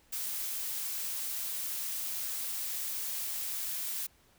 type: noise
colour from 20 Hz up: blue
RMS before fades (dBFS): -36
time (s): 0.12-4.07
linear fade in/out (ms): 10
effects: pink hiss -65 dBFS RMS until 4.38 s